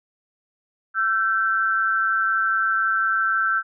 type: tone pair together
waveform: sine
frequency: 1344 / 1549.7 Hz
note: E6 / G6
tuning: +33 / -20 cents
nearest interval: major second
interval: 247 cents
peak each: -21 dBFS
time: 0.94-3.63 s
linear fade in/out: 50 ms
effects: none